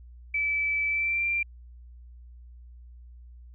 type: tone with pitch glide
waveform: sine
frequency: 2309 to 2370 Hz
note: D7 to D7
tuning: -30 to +15 cents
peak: -24 dBFS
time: 0.34-1.43 s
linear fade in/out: 5 ms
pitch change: +45 cents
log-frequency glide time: 0.87-1.27 s
effects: added 60 Hz sine -45 dBFS peak until 3.54 s